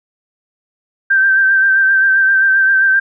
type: tone with vibrato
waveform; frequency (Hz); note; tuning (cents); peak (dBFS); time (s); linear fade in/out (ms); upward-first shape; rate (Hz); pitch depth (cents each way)
sine; 1565; G6; -3; -8; 1.1-3; 10; sine; 7.6; 30
effects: none